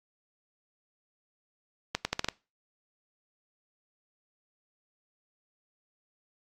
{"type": "accelerating click train", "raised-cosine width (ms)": 0.2, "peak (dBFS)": -10, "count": 6, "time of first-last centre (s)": [1.95, 2.286], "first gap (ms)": 100, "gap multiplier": 0.8, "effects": ["noise-tail reverb RT60 0.3 s tail -24 dB re dry", "AAC 64 kbps"]}